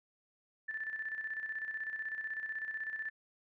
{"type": "tone with tremolo", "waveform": "sine", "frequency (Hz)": 1760, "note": "A6", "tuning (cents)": 0, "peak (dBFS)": -35, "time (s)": [0.68, 3.1], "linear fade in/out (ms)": 10, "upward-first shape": "square", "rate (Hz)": 16, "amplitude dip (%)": 55, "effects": []}